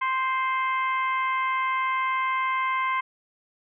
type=harmonic tone with a mistuned harmonic; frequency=523.3 Hz; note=C5; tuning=in tune; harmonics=2 / 3 / 4 / 5 / 6; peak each=-24 / -35 / -29 / -42 / -44 dBFS; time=0.01-3.01 s; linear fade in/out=10 ms; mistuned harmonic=5; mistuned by=-16 cents; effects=none